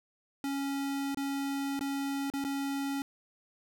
square tone with dropouts, 277.2 Hz, C#4, in tune, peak -32 dBFS, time 0.44-3.02 s, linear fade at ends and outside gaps 1 ms, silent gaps 1.146-1.172 / 1.793-1.809 / 2.301-2.337 / 2.441-2.448 s, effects none

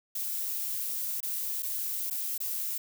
violet noise with dropouts, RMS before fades -33 dBFS, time 0.15-2.78 s, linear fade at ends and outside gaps 5 ms, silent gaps 1.205-1.229 / 1.624-1.629 / 2.1-2.108 / 2.379-2.402 s, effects none

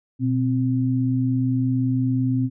sine tone pair together, 122.85 / 260.3 Hz, B2 / C4, -9 / -9 cents, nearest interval octave + minor second, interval 1300 cents, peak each -21 dBFS, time 0.19-2.5 s, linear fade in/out 50 ms, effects none

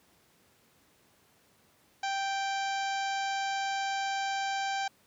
harmonic tone, 784 Hz, G5, in tune, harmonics 1 / 2 / 3 / 4 / 5 / 6 / 7 / 8 / 9, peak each -31 / -37 / -41 / -43 / -45 / -47 / -48 / -49 / -50 dBFS, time 2.03-4.88 s, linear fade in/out 5 ms, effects pink hiss -65 dBFS RMS until 5.06 s + high-pass 100 Hz 12 dB/octave

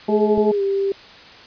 harmonic tone, 213.6 Hz, G#3, 49 cents sharp, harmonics 1 / 2 / 3 / 4, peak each -20 / -20 / -27 / -26 dBFS, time 0.08-0.52 s, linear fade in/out 10 ms
sine tone with pitch glide, 415.3 to 393.6 Hz, G#4 to G4, 0 to +7 cents, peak -17 dBFS, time 0.09-0.92 s, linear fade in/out 2 ms, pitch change -93 cents, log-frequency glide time 0.53-0.62 s
click, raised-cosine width 3 ms, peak -17 dBFS, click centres 0.378 s
effects white hiss -42 dBFS RMS until 1.46 s + resampled to 11025 Hz

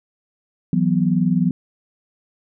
sine chord, E suspended second, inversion none, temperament equal, 164.81 / 185 / 246.9 Hz, E3 / F#3 / B3, 0 / 0 / 0 cents, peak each -19 / -18 / -21 dBFS, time 0.73-1.51 s, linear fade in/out 2 ms, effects none

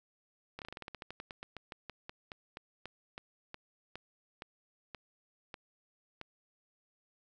slowing click train, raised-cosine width 0.3 ms, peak -27 dBFS, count 28, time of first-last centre 0.59-6.214 s, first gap 28 ms, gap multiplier 1.13, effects none

